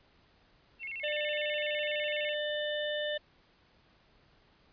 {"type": "tone with vibrato", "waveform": "sine", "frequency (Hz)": 2425, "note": "D#7", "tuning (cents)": -45, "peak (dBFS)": -37, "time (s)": [0.79, 2.35], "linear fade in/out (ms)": 50, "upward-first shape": "square", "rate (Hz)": 12, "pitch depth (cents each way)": 190}
{"type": "harmonic tone", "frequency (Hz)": 597, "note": "D5", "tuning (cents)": 28, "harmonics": [1, 3, 5, 6], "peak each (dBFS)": [-33, -38, -40, -41], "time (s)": [1.03, 3.18], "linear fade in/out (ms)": 10}
{"effects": ["pink hiss -65 dBFS RMS until 4.72 s", "resampled to 11025 Hz"]}